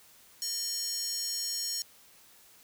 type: tone with high-pass filter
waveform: square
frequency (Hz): 610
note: D#5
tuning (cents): -34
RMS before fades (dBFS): -34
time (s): 0.42-1.82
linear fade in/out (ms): 0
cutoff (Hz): 5900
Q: 4.3
effects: white hiss -58 dBFS RMS until 2.63 s